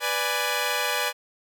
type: chord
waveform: 10% pulse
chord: G# diminished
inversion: first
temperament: equal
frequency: 493.9 / 587.3 / 830.6 Hz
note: B4 / D5 / G#5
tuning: 0 / 0 / 0 cents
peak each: -20 dBFS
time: 0-1.13 s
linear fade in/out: 50 ms
effects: none